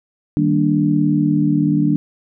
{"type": "chord", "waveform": "sine", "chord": "Eb major seventh", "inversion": "none", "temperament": "equal", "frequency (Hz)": [155.56, 196, 233.1, 293.7], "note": ["Eb3", "G3", "Bb3", "D4"], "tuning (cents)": [0, 0, 0, 0], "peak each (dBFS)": [-18, -20, -22, -16], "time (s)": [0.37, 1.96], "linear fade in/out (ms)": 0, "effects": []}